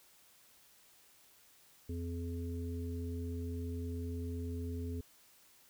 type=harmonic tone; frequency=85 Hz; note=F2; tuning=46 cents flat; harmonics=1 / 3 / 5; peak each=-38 / -43 / -47 dBFS; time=1.89-5.01 s; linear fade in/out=5 ms; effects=white hiss -64 dBFS RMS until 5.69 s